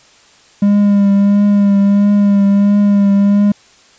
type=tone with vibrato; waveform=triangle; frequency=201.8 Hz; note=G#3; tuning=49 cents flat; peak=-5 dBFS; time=0.62-3.52 s; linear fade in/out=5 ms; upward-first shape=triangle; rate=1.5 Hz; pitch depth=28 cents each way; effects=white hiss -46 dBFS RMS until 3.98 s + resampled to 16000 Hz